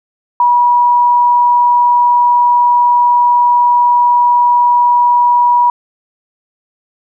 sine tone, 968 Hz, B5, 35 cents flat, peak -6 dBFS, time 0.4-5.7 s, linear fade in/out 2 ms, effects none

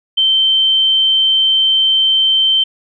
sine tone, 3110 Hz, G7, 14 cents flat, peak -9 dBFS, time 0.17-2.64 s, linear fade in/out 10 ms, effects none

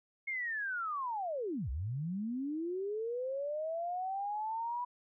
sine linear two-way sweep, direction down then up, 2172 to 58.2 to 986 Hz, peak -34 dBFS, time 0.27-4.85 s, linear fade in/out 10 ms, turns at 1.7 s, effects none

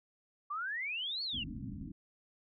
sine exponential two-way sweep, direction up then down, 1135 to 4502 to 2699 Hz, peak -35 dBFS, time 0.5-1.44 s, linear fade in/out 10 ms, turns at 1.23 s
white low-pass noise, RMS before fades -43 dBFS, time 1.33-1.92 s, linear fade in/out 10 ms, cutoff 300 Hz, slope 96 dB/octave
effects none

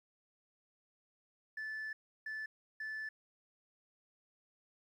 sine tone bursts at uneven times, 1746 Hz, A6, 14 cents flat, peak -37 dBFS, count 3, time 1.57-1.93 / 2.26-2.46 / 2.8-3.09 s, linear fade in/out 5 ms, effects tanh soft clip ceiling -38 dBFS + 12-bit

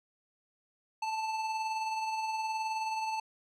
square tone with tremolo, 880 Hz, A5, in tune, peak -31 dBFS, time 1.02-3.2 s, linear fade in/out 5 ms, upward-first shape sine, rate 19 Hz, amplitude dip 35%, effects low-pass 6000 Hz 12 dB/octave

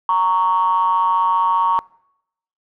triangle ring-modulated tone, 92.5 Hz, F#2, in tune, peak -8 dBFS, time 0.09-1.79 s, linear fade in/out 0 ms, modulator 1020 Hz, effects noise-tail reverb RT60 0.8 s tail -25 dB re dry + tanh soft clip ceiling -6 dBFS

